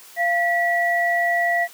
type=tone pair together; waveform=sine; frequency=691.3 / 1944 Hz; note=F5 / B6; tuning=-18 / -28 cents; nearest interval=octave + tritone; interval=1790 cents; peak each=-20 dBFS; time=0.16-1.68 s; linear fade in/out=50 ms; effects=white hiss -45 dBFS RMS until 1.73 s + high-pass 300 Hz 12 dB/octave